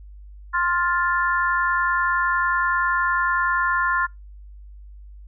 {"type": "harmonic tone", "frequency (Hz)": 350.6, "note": "F4", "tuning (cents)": 7, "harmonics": [3, 4, 5], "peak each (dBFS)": [-22, -23, -24], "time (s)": [0.53, 4.07], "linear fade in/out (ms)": 20, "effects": ["noise-tail reverb RT60 0.2 s tail -26 dB re dry", "added 50 Hz sine -39 dBFS peak until 5.27 s"]}